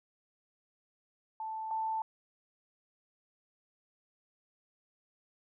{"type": "tone pair in turn", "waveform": "sine", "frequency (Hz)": [880, 883.6], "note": ["A5", "A5"], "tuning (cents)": [0, 7], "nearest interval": "unison", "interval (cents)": 7, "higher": "second", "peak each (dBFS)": [-36, -31], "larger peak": "second", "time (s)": [[1.4, 1.71], [1.71, 2.02]], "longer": "neither", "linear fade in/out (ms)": 2, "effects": []}